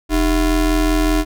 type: ring-modulated tone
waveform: square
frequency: 174.61 Hz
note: F3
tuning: in tune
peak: -11 dBFS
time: 0.09-1.25 s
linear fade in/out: 50 ms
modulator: 132 Hz
effects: none